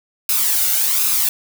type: noise with flanger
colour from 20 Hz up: blue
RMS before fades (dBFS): -17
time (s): 0.29-1.29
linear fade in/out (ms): 2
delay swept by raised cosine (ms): 0.77 to 1.41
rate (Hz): 1.3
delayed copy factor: +0.55
effects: none